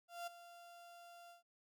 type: tone with ADSR envelope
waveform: 35% pulse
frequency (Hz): 692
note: F5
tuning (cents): -16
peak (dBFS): -40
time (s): 0.08-1.43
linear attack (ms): 190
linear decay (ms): 12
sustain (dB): -14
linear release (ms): 130
effects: none